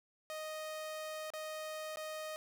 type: tone with dropouts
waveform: sawtooth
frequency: 622.3 Hz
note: D#5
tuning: in tune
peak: -37 dBFS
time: 0.3-2.36 s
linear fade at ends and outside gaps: 0 ms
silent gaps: 1.303-1.336 / 1.959-1.971 s
effects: none